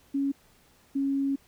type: tone pair in turn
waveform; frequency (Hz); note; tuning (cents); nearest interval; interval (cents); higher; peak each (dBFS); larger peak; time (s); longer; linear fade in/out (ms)
sine; 277.2 / 275.3; C#4 / C#4; 0 / -12; unison; 12; first; -24; neither; 0.14-0.32 / 0.95-1.36; second; 10
effects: pink hiss -61 dBFS RMS until 1.47 s